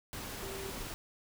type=tone in noise; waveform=sine; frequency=389.9 Hz; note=G4; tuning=9 cents flat; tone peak=-43 dBFS; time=0.43-0.71 s; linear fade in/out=0 ms; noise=pink; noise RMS=-42 dBFS; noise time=0.13-0.94 s; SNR=-4 dB; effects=none